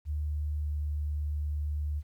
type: tone with pitch glide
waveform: sine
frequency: 74.8 to 74.28 Hz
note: D2 to D2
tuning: +32 to +20 cents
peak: -29 dBFS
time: 0.05-2.03 s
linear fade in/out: 50 ms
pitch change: -12 cents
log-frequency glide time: 0.57-0.69 s
effects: 11-bit